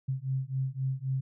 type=beating tone pair; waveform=sine; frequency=130.81 / 134.61 Hz; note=C3 / C3; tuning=0 / +50 cents; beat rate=3.8 Hz; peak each=-32 / -32 dBFS; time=0.08-1.21 s; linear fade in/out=10 ms; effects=none